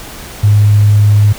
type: tone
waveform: sine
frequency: 103.83 Hz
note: G#2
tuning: in tune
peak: -4 dBFS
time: 0.43-1.33 s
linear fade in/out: 10 ms
effects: pink hiss -29 dBFS RMS until 1.38 s